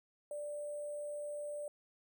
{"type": "tone with sample-and-hold", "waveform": "sine", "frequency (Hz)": 587.3, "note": "D5", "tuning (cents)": 0, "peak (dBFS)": -39, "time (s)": [0.31, 1.68], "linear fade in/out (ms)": 2, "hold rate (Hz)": 8820, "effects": []}